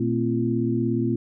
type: tone cluster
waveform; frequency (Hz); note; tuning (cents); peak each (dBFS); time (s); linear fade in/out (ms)
sine; 119.7 / 225.8 / 262.8 / 342.6; A#2 / A3 / C4 / F4; +46 / +45 / +8 / -33; -26; 0-1.16; 5
effects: none